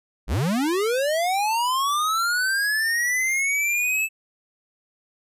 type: linear sweep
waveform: square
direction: up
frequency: 39.28 to 2637 Hz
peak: -21 dBFS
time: 0.27-4.09 s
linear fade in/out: 50 ms
effects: resampled to 32000 Hz